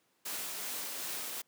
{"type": "noise with tremolo", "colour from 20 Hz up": "white", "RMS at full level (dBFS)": -38, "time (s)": [0.25, 1.42], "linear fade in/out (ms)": 10, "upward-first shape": "triangle", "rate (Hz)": 2.6, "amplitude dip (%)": 25, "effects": ["pink hiss -73 dBFS RMS until 1.47 s", "high-pass 200 Hz 12 dB/octave"]}